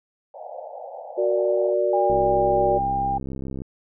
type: band-pass noise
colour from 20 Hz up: pink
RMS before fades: -37 dBFS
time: 0.34-1.74 s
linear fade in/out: 5 ms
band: 510 to 840 Hz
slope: 96 dB/octave
type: chord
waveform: sine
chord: Gb augmented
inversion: none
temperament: equal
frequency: 370 / 466.2 / 587.3 Hz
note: Gb4 / Bb4 / D5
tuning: 0 / 0 / 0 cents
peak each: -23 / -26 / -21 dBFS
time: 1.17-2.79 s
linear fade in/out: 20 ms
type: tone with pitch glide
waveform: sine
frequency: 807 to 798.7 Hz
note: G#5 to G5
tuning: -50 to +32 cents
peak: -21 dBFS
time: 1.93-3.18 s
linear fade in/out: 5 ms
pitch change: -18 cents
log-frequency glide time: 2.07-2.68 s
type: click train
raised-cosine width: 3 ms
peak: -20 dBFS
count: 102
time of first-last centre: 2.1-3.619 s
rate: 66.5 Hz
effects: none